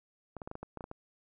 clicks, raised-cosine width 1 ms, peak -27 dBFS, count 10, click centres 0.367 / 0.418 / 0.475 / 0.514 / 0.554 / 0.63 / 0.773 / 0.808 / 0.841 / 0.914 s, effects none

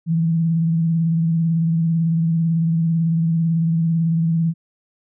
sine tone with vibrato, 164.6 Hz, E3, 2 cents flat, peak -15 dBFS, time 0.06-4.54 s, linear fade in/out 50 ms, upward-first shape sine, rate 18 Hz, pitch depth 38 cents each way, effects none

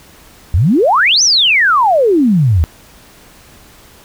sine exponential two-way sweep, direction up then down, 73.42 to 6272 to 73.42 Hz, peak -7 dBFS, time 0.54-2.64 s, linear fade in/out 0 ms, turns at 1.23 s, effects pink hiss -42 dBFS RMS until 4.04 s

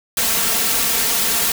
white noise with comb filter, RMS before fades -18 dBFS, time 0.17-1.52 s, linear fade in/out 2 ms, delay 4.4 ms, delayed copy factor +0.7, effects none

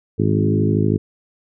harmonic tone with a mistuned harmonic, 52.6 Hz, G#1, 23 cents sharp, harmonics 2 / 3 / 4 / 5 / 6 / 7 / 8, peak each -19 / -21 / -22 / -23 / -24 / -24 / -25 dBFS, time 0.18-0.98 s, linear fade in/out 20 ms, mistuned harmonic 3, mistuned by +15 cents, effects none

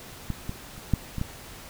clicks, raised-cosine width 5 ms, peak -16 / -18 / -29 / -8 / -18 / -15 dBFS, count 6, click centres 0.303 / 0.494 / 0.78 / 0.937 / 1.183 / 1.214 s, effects pink hiss -44 dBFS RMS until 1.69 s

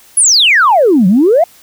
sine exponential two-way sweep, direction down then up, 11070 to 174.61 to 725 Hz, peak -4 dBFS, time 0.17-1.44 s, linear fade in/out 5 ms, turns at 1.07 s, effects tanh soft clip ceiling 0 dBFS + white hiss -43 dBFS RMS until 1.62 s

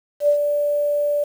sine tone with ADSR envelope, 584 Hz, D5, 10 cents flat, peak -11 dBFS, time 0.2-1.24 s, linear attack 82 ms, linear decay 86 ms, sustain -6 dB, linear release 6 ms, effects 7-bit

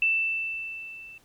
sine tone with level ramp, 2660 Hz, E7, 15 cents sharp, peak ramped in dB -19 to -43 dBFS, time 0.02-1.18 s, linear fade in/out 2 ms, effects pink hiss -61 dBFS RMS until 1.24 s

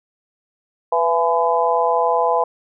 harmonic tone with a mistuned harmonic, 168.2 Hz, E3, 35 cents sharp, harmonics 3 / 4 / 5 / 6, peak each -20 / -20 / -20 / -20 dBFS, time 0.92-2.44 s, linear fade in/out 5 ms, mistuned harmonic 3, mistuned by -30 cents, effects none

